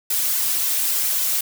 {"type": "noise with flanger", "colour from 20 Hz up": "blue", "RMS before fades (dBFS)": -21, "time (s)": [0.1, 1.41], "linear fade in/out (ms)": 5, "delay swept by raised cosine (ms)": [1.9, 4.1], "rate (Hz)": 3.6, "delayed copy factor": 0.85, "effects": []}